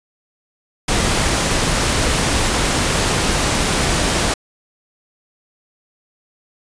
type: noise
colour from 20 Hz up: pink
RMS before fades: -17 dBFS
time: 0.88-4.34 s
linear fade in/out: 5 ms
effects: resampled to 22050 Hz